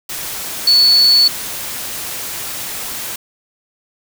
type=tone in noise; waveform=sine; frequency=4435 Hz; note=C#8; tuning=in tune; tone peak=-7 dBFS; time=0.67-1.28 s; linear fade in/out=5 ms; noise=white; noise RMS=-25 dBFS; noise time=0.09-3.16 s; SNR=+15 dB; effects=none